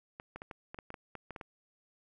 clicks, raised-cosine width 0.5 ms, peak -28 dBFS, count 12, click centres 0.199 / 0.36 / 0.419 / 0.512 / 0.745 / 0.788 / 0.904 / 0.942 / 1.153 / 1.307 / 1.362 / 1.412 s, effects none

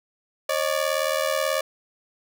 sawtooth ring-modulated tone, 579 Hz, D5, 25 cents flat, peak -15 dBFS, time 0.49-1.61 s, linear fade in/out 5 ms, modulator 39.2 Hz, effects none

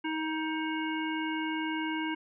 harmonic tone, 315.1 Hz, D#4, 22 cents sharp, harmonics 1 / 3 / 5 / 7 / 9, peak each -32 / -37 / -39 / -40 / -42 dBFS, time 0.04-2.15 s, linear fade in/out 10 ms, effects none

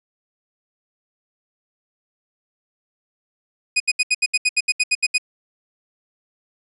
sawtooth tone bursts, 2489 Hz, D#7, in tune, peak -11 dBFS, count 13, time 3.76-5.182 s, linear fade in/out 10 ms, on 42 ms, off 73 ms, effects resampled to 24000 Hz

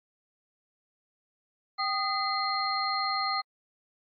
sine tone cluster, 780 / 1238 / 2043 / 4210 Hz, G5 / D#6 / C7 / C8, -9 / -9 / -42 / +10 cents, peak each -33 / -30 / -36 / -32 dBFS, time 1.78-3.42 s, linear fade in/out 20 ms, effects AAC 64 kbps

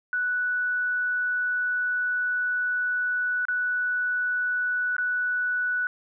sine tone with dropouts, 1480 Hz, F#6, in tune, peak -23 dBFS, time 0.13-5.87 s, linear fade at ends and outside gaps 1 ms, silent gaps 3.453-3.484 / 4.966-4.982 s, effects none

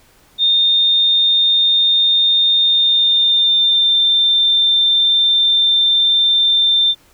sine tone with pitch glide, 3646 to 3579 Hz, A#7 to A7, -39 to +29 cents, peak -10 dBFS, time 0.38-6.95 s, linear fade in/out 50 ms, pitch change -32 cents, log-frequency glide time 2.61-4 s, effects pink hiss -51 dBFS RMS until 7.13 s

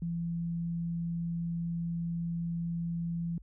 sine tone, 169 Hz, E3, 43 cents sharp, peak -31 dBFS, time 0.02-3.38 s, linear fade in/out 2 ms, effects added 50 Hz sine -49 dBFS peak until 3.42 s

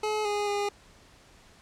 25% pulse tone with pitch steps, 427 / 412.8 / 407.9 Hz, G#4 / G#4 / G#4, +48 / -10 / -31 cents, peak -23 dBFS, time 0.03-0.69 s, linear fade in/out 5 ms, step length 220 ms, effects pink hiss -56 dBFS RMS until 1.61 s + low-pass 8000 Hz 12 dB/octave

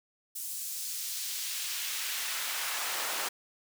pink noise with high-pass filter sweep, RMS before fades -35 dBFS, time 0.35-3.29 s, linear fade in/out 10 ms, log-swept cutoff 8600 to 720 Hz, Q 0.78, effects none

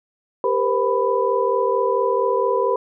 sine tone cluster, 396.6 / 470.6 / 515 / 993 Hz, G4 / A#4 / C5 / B5, +20 / +16 / -28 / +9 cents, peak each -22 dBFS, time 0.44-2.76 s, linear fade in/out 2 ms, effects none

